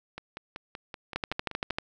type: two click trains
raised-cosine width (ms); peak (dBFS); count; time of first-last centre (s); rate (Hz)
0.3; -13 / -22; 9 / 9; 1.16-1.785 / 0.18-1.704; 12.8 / 5.25
effects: none